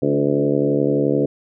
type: harmonic tone with a mistuned harmonic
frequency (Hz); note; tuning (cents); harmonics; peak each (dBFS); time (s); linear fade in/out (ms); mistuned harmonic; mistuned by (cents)
71.6; D2; -43; 2 / 3 / 4 / 5 / 6 / 7 / 8 / 9; -24 / -27 / -20 / -24 / -22 / -22 / -30 / -31; 0.02-1.26; 5; 5; -18
effects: none